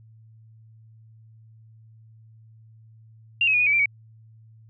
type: tone with pitch steps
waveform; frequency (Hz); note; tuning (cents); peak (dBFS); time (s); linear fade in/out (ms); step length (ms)
sine; 2774 / 2557 / 2449 / 2475 / 2286 / 2359 / 2257; F7 / D#7 / D#7 / D#7 / D7 / D7 / C#7; -12 / +47 / -28 / -10 / -47 / +7 / +31; -17; 3.41-3.858; 2; 64
effects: added 111 Hz sine -48 dBFS peak until 4.69 s